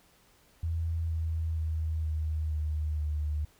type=tone with pitch steps; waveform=sine; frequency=82.41 / 80.9 / 79.42 / 77.96 / 76.54 / 75.14 Hz; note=E2 / E2 / D#2 / D#2 / D#2 / D2; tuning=0 / -32 / +36 / +4 / -28 / +40 cents; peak=-28 dBFS; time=0.63-3.45 s; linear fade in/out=5 ms; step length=470 ms; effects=pink hiss -63 dBFS RMS until 3.59 s